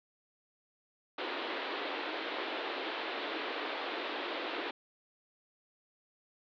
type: band-pass noise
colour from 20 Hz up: pink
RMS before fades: -38 dBFS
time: 1.18-4.71 s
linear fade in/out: 5 ms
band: 290 to 4000 Hz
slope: 48 dB/octave
effects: none